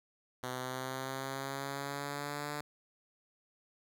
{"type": "linear sweep", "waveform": "5% pulse", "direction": "up", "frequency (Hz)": [126.3, 147.9], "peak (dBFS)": -26, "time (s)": [0.43, 2.61], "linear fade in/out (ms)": 5, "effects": []}